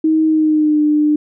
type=tone with pitch glide; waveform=sine; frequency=315.6 to 300 Hz; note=D#4 to D4; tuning=+25 to +37 cents; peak=-10 dBFS; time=0.04-1.16 s; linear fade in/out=5 ms; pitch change=-88 cents; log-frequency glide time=0.26-0.81 s; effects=none